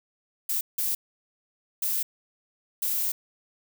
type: noise bursts at uneven times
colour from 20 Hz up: violet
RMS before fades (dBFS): -27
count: 4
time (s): 0.49-0.61 / 0.78-0.95 / 1.82-2.03 / 2.82-3.12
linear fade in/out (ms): 5
effects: none